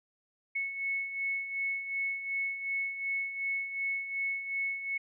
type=beating tone pair; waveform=sine; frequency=2200 / 2202.7 Hz; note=C#7 / C#7; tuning=-14 / -12 cents; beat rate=2.7 Hz; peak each=-39 / -32 dBFS; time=0.55-4.98 s; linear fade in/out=10 ms; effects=none